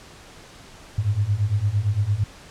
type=beating tone pair; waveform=sine; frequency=98 / 106.8 Hz; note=G2 / G#2; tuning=0 / +49 cents; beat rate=8.8 Hz; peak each=-23 / -21 dBFS; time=0.98-2.24 s; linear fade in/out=5 ms; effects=pink hiss -45 dBFS RMS until 2.5 s + low-pass 8000 Hz 12 dB/octave